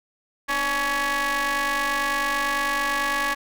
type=ring-modulated tone; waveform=sawtooth; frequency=275.1 Hz; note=C#4; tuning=13 cents flat; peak=-15 dBFS; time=0.48-3.35 s; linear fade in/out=20 ms; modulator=1400 Hz; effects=none